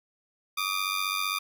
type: ring-modulated tone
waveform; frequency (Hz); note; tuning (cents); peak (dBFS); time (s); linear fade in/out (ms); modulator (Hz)
15% pulse; 1200; D6; +37; -18; 0.57-1.39; 10; 47.7
effects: none